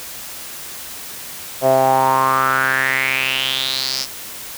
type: tone with band-pass filter sweep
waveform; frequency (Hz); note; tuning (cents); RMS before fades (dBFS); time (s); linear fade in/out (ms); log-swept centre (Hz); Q
sawtooth; 132.3; C3; +20; -17; 1.61-4.07; 50; 610 to 5400; 6
effects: white hiss -32 dBFS RMS until 4.57 s